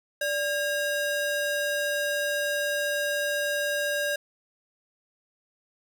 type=ring-modulated tone; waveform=square; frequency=1102 Hz; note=C#6; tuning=11 cents flat; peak=-23 dBFS; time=0.21-4.16 s; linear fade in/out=5 ms; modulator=517 Hz; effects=10-bit